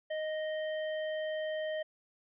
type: tone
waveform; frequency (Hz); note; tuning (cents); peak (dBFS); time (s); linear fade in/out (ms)
square; 622; D#5; -1; -34; 0.1-1.83; 10
effects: resampled to 8000 Hz

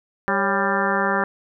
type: harmonic tone with a mistuned harmonic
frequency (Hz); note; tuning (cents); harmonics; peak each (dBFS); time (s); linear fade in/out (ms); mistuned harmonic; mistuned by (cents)
197.6; G3; +14; 1 / 2 / 3 / 4 / 5 / 6 / 7 / 8 / 9; -27 / -27 / -27 / -27 / -27 / -27 / -27 / -27 / -27; 0.28-1.24; 0; 3; -97
effects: none

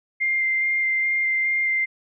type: tone with vibrato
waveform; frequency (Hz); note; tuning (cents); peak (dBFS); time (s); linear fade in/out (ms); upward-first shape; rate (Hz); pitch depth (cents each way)
sine; 2100; C7; +6; -19; 0.2-1.86; 20; square; 2.4; 8
effects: none

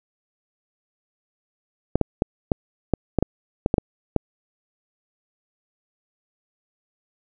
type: clicks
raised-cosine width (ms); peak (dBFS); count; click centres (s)
2; -4; 11; 1.956 / 2.013 / 2.221 / 2.518 / 2.937 / 3.187 / 3.226 / 3.661 / 3.741 / 3.782 / 4.163
effects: none

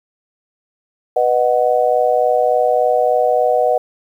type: chord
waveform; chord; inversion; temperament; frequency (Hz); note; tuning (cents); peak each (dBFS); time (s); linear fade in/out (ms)
sine; B major; none; just; 493.9 / 617.4 / 740.8; B4 / D#5 / F#5; 0 / -14 / +2; -16; 1.16-3.78; 5
effects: 8-bit

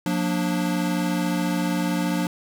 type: chord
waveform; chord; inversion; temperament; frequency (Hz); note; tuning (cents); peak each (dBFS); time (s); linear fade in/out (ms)
square; Bb major; second; equal with one note detuned; 179.21 / 233.1 / 293.7; F3 / Bb3 / D4; +45 / 0 / 0; -25 / -30 / -27; 0.06-2.27; 2
effects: none

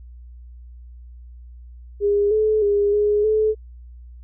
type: tone with pitch steps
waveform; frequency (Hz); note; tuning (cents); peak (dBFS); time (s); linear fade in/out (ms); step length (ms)
sine; 407.7 / 431.3 / 407.4 / 416.2 / 432.3; G#4 / A4 / G#4 / G#4 / A4; -32 / -35 / -33 / +4 / -31; -15; 2-3.55; 50; 310
effects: added 60 Hz sine -38 dBFS peak until 4.23 s

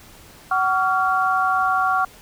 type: tone cluster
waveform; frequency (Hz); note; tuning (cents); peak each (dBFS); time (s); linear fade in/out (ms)
sine; 752 / 1130 / 1387; F#5 / C#6 / F6; +28 / +33 / -12; -21; 0.51-2.05; 5
effects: pink hiss -46 dBFS RMS until 2.21 s

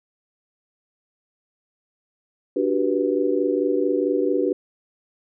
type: chord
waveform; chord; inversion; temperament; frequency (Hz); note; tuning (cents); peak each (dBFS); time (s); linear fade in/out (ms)
sine; G major seventh; second; just; 294 / 367.5 / 392 / 490; D4 / F#4 / G4 / B4; +2 / -12 / 0 / -14; -24; 2.56-4.53; 5
effects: none

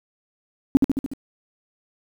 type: tone with echo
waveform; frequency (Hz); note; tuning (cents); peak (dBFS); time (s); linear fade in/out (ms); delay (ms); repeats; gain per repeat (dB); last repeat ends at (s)
sine; 271.6; C#4; -35; -7; 0.75-0.77; 0; 73; 5; -4; 1.135
effects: tanh soft clip ceiling -4 dBFS + 8-bit

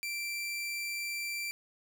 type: tone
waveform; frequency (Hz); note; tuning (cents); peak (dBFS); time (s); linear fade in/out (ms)
sawtooth; 2349; D7; 0; -31; 0.03-1.51; 0
effects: none

